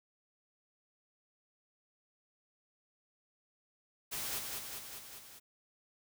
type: noise with echo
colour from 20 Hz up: white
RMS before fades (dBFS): -39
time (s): 4.11-4.4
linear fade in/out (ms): 20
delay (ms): 200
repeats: 5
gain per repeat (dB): -3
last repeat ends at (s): 5.4
effects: none